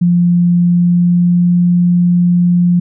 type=tone with pitch glide; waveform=sine; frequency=174.61 to 175.82 Hz; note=F3 to F3; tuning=0 to +12 cents; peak=-7 dBFS; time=0.01-2.8 s; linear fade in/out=10 ms; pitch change=+12 cents; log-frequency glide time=0.6-1.56 s; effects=none